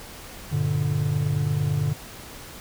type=chord; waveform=triangle; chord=G minor; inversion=none; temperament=equal with one note detuned; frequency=98 / 117.76 / 146.83 Hz; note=G2 / Bb2 / D3; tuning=0 / +18 / 0 cents; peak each=-26 / -26 / -21 dBFS; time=0.51-1.94 s; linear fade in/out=20 ms; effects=pink hiss -41 dBFS RMS until 2.6 s